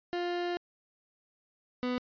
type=tone pair in turn; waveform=30% pulse; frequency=351 / 248.9 Hz; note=F4 / B3; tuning=+9 / +14 cents; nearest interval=tritone; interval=595 cents; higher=first; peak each=-28 / -27 dBFS; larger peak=second; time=0.13-0.57 / 1.83-1.98 s; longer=first; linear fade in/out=0 ms; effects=resampled to 11025 Hz